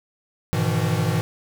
square chord, E major seventh, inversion first, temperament equal with one note detuned, 103.83 / 123.47 / 155.56 / 168.08 Hz, G#2 / B2 / D#3 / E3, 0 / 0 / 0 / +34 cents, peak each -26 dBFS, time 0.53-1.21 s, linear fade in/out 0 ms, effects none

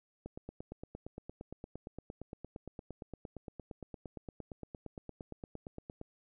click train, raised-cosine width 2 ms, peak -30 dBFS, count 51, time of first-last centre 0.26-6.014 s, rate 8.69 Hz, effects none

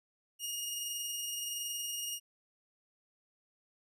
15% pulse tone with amplitude modulation, 2855 Hz, F7, 37 cents sharp, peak -28 dBFS, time 0.39-2.2 s, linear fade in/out 50 ms, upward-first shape sine, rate 21.4 Hz, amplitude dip 25%, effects none

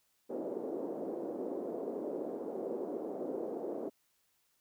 white band-pass noise, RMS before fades -39 dBFS, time 0.29-3.9 s, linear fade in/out 20 ms, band 280 to 500 Hz, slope 24 dB/octave, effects white hiss -75 dBFS RMS until 4.6 s

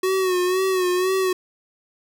square tone with vibrato, 370 Hz, F#4, in tune, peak -19 dBFS, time 0.03-1.33 s, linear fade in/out 5 ms, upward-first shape sine, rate 2 Hz, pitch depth 54 cents each way, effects none

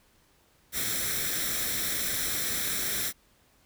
white noise with comb filter, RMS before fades -30 dBFS, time 0.72-3.13 s, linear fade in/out 50 ms, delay 0.53 ms, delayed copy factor +0.65, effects pink hiss -64 dBFS RMS until 3.65 s

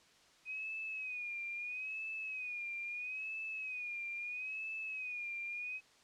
sine tone with vibrato, 2500 Hz, D#7, 8 cents sharp, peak -39 dBFS, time 0.45-5.81 s, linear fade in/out 50 ms, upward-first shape sine, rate 0.76 Hz, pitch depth 83 cents each way, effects white hiss -65 dBFS RMS until 6.03 s + low-pass 6000 Hz 12 dB/octave

